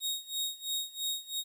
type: tone with tremolo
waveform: sawtooth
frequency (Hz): 3755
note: A#7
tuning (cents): +12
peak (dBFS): -27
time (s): 0-1.44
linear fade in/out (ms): 50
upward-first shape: sine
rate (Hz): 3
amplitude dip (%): 90
effects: 11-bit